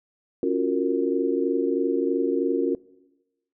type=chord; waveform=sine; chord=Gb major seventh; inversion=second; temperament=just; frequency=277.5 / 346.9 / 370 / 462.5 Hz; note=Db4 / F4 / Gb4 / Bb4; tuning=+2 / -12 / 0 / -14 cents; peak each=-26 dBFS; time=0.43-2.75 s; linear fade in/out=2 ms; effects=noise-tail reverb RT60 1.0 s tail -20 dB re dry